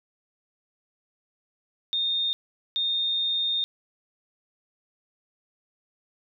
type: tone bursts at uneven times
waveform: sine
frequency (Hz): 3661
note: A#7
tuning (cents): -32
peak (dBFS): -23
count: 2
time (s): 1.93-2.33 / 2.76-3.64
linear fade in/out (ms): 0
effects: none